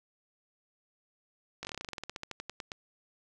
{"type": "slowing click train", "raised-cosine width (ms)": 0.2, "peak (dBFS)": -21, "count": 21, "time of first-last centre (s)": [1.63, 2.718], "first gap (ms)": 19, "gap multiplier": 1.1, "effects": []}